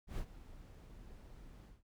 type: noise with ADSR envelope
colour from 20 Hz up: brown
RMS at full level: -38 dBFS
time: 0.07-1.83 s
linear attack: 110 ms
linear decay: 69 ms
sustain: -16 dB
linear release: 180 ms
effects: none